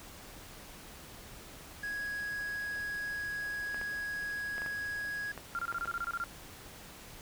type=tone; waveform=triangle; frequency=1661.2 Hz; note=G#6; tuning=in tune; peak=-33 dBFS; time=1.83-5.32 s; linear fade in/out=5 ms
type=clicks; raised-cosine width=0.5 ms; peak=-27 dBFS; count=8; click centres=3.745 / 3.814 / 4.581 / 4.619 / 4.662 / 5.377 / 5.726 / 5.856 s
type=tone bursts; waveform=sine; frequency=1385 Hz; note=F6; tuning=15 cents flat; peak=-32 dBFS; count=11; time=5.55-6.239 s; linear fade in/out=0 ms; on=39 ms; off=26 ms
effects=pink hiss -50 dBFS RMS until 7.21 s